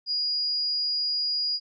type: tone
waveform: sine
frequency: 4877 Hz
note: D#8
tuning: 35 cents flat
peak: -24 dBFS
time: 0.06-1.6 s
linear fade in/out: 50 ms
effects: none